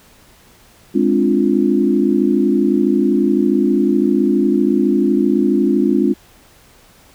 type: chord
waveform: sine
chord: D half-diminished seventh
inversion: second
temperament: equal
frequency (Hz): 207.7 / 261.6 / 293.7 / 349.2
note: Ab3 / C4 / D4 / F4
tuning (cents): 0 / 0 / 0 / 0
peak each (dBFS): -17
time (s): 0.94-6.14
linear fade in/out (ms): 20
effects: pink hiss -48 dBFS RMS until 7.14 s